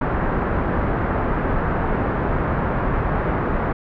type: low-pass noise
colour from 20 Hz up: pink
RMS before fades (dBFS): -21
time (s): 0.01-3.73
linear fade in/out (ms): 5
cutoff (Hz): 1600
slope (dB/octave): 24
effects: none